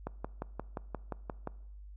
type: click train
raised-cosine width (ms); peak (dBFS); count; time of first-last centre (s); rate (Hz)
1; -22; 9; 0.07-1.474; 5.7
effects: noise-tail reverb RT60 0.8 s tail -21 dB re dry + added 50 Hz sine -46 dBFS peak until 1.96 s